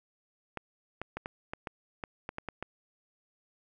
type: clicks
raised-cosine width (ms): 0.5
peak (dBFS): -21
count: 11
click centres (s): 0.573 / 1.016 / 1.17 / 1.259 / 1.535 / 1.672 / 2.038 / 2.291 / 2.384 / 2.487 / 2.626
effects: none